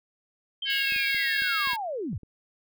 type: linear sweep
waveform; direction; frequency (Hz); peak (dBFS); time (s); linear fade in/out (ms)
sine; down; 3176 to 67.6; -29; 0.62-2.18; 5
type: harmonic tone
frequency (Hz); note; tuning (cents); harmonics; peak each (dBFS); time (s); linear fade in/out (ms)
545; C#5; -29; 3 / 4 / 5 / 6 / 7 / 8 / 9; -29 / -31 / -33 / -35 / -36 / -37 / -38; 0.65-1.77; 50
type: noise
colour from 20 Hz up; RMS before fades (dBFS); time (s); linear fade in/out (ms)
violet; -42; 0.7-1.76; 2
type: clicks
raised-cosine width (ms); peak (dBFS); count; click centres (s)
3; -34; 8; 0.922 / 0.962 / 1.146 / 1.42 / 1.673 / 1.733 / 2.13 / 2.233
effects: none